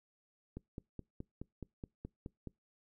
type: click train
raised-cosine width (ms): 3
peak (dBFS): -30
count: 10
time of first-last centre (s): 0.57-2.473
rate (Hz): 4.73
effects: noise-tail reverb RT60 0.2 s tail -25 dB re dry